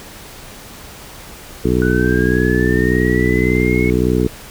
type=harmonic tone; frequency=61.74 Hz; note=B1; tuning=in tune; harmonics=1 / 2 / 3 / 4 / 5 / 6 / 7; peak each=-20 / -20 / -20 / -20 / -20 / -20 / -20 dBFS; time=1.64-4.28 s; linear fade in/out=10 ms
type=linear sweep; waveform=sine; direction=up; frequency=1473 to 2200 Hz; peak=-21 dBFS; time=1.82-3.9 s; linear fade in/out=0 ms
effects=pink hiss -36 dBFS RMS until 4.5 s